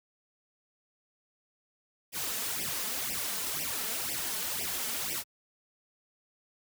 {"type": "noise with flanger", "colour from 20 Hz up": "white", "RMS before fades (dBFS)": -34, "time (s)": [2.12, 5.24], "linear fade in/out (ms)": 50, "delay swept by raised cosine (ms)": [0.36, 4.66], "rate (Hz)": 2, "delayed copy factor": 1, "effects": ["high-pass 60 Hz 12 dB/octave"]}